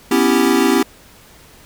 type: chord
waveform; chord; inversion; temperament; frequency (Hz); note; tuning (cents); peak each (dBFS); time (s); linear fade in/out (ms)
square; C# half-diminished seventh; third; equal with one note detuned; 249.8 / 277.2 / 329.6 / 392; B3 / C#4 / E4 / G4; +20 / 0 / 0 / 0; -18; 0.11-0.83; 5
effects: pink hiss -45 dBFS RMS until 1.65 s